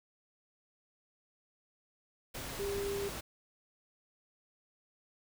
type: tone in noise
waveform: sine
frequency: 399.8 Hz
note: G4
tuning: 34 cents sharp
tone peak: -34 dBFS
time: 2.59-3.09 s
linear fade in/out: 10 ms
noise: pink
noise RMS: -42 dBFS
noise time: 2.34-3.21 s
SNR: +5 dB
effects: none